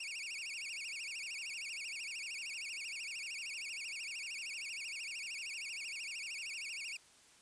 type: tone with vibrato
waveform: sawtooth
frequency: 2489 Hz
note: D#7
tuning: in tune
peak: -38 dBFS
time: 0-6.97 s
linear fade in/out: 5 ms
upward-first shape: sine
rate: 13 Hz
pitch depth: 220 cents each way
effects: white hiss -63 dBFS RMS until 7.41 s + resampled to 22050 Hz